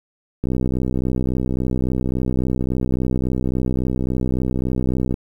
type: click train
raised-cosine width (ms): 3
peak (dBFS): -9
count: 300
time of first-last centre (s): 0.44-5.141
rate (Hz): 63.6
effects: 8-bit